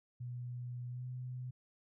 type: tone with pitch glide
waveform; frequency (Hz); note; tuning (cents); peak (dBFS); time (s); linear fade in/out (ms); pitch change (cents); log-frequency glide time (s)
sine; 122.8 to 126.03; B2 to B2; -9 to +36; -40; 0.2-1.51; 10; +45; 0.89-1.05
effects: none